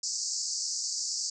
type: band-pass noise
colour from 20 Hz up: pink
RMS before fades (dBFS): -33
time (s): 0.03-1.3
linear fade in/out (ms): 5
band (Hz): 4600 to 7700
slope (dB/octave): 96
effects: none